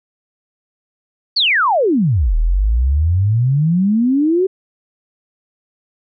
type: exponential two-way sweep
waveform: sine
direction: down then up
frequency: 4699 to 37.59 to 389.2 Hz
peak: -11 dBFS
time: 1.36-4.47 s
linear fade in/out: 10 ms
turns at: 2.36 s
effects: none